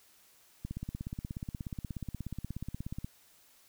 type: click train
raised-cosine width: 5 ms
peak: -25 dBFS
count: 41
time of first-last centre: 0.65-3.045 s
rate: 16.7 Hz
effects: white hiss -63 dBFS RMS until 3.68 s